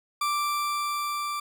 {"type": "tone with level ramp", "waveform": "40% pulse", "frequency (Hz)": 1174, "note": "D6", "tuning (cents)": -1, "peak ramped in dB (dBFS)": [-23, -28], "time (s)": [0.21, 1.4], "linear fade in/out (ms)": 5, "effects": []}